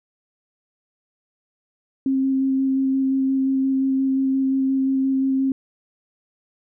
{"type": "tone with vibrato", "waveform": "sine", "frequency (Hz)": 267, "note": "C4", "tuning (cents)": 35, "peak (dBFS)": -17, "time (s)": [2.06, 5.52], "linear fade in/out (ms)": 2, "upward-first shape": "square", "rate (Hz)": 5.7, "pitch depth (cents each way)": 8, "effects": []}